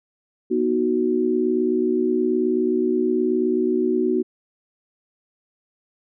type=chord; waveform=sine; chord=B major; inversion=none; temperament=equal with one note detuned; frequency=243 / 311.1 / 370 Hz; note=B3 / D#4 / F#4; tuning=-28 / 0 / 0 cents; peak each=-23 / -24 / -20 dBFS; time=0.5-4.23 s; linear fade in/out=20 ms; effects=none